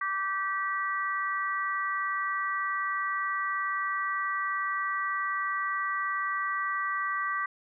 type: harmonic tone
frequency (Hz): 388.4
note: G4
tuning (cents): -16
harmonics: 3 / 4 / 5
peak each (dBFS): -30 / -35 / -33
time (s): 0.01-7.46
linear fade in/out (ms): 5
effects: none